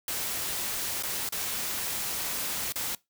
white noise with dropouts, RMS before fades -32 dBFS, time 0.08-2.95 s, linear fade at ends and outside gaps 2 ms, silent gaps 1.026-1.034 / 1.29-1.323 / 2.723-2.757 s, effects noise-tail reverb RT60 0.2 s tail -22 dB re dry

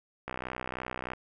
click train, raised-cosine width 0.5 ms, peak -20 dBFS, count 55, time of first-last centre 0.28-1.134 s, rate 63.2 Hz, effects none

